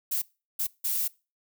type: noise bursts at uneven times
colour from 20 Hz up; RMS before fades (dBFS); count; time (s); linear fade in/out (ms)
violet; -28; 3; 0.11-0.22 / 0.59-0.67 / 0.84-1.08; 10
effects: noise-tail reverb RT60 0.3 s tail -23 dB re dry